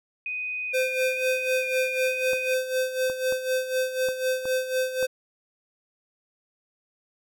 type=tone with vibrato; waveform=sine; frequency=2465 Hz; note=D#7; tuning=17 cents flat; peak=-28 dBFS; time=0.26-2.54 s; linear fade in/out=2 ms; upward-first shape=square; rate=1.1 Hz; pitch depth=21 cents each way
type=tone with tremolo; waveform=square; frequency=515 Hz; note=C5; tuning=28 cents flat; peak=-22 dBFS; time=0.73-5.07 s; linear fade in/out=20 ms; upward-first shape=sine; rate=4 Hz; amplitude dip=70%
type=clicks; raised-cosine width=1 ms; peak=-24 dBFS; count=6; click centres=2.333 / 3.099 / 3.324 / 4.087 / 4.455 / 5.028 s
effects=none